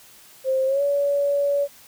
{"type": "tone with pitch glide", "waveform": "sine", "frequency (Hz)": [527, 568.1], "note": ["C5", "C#5"], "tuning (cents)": [12, 42], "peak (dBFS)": -18, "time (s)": [0.44, 1.68], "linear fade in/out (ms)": 50, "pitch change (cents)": 130, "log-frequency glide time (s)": [0.66, 0.82], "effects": ["white hiss -49 dBFS RMS until 1.87 s"]}